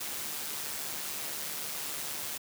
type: noise with amplitude modulation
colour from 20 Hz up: white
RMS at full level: -35 dBFS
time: 0-2.38 s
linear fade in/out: 10 ms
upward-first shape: sine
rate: 147 Hz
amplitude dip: 45%
effects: high-pass 100 Hz 12 dB/octave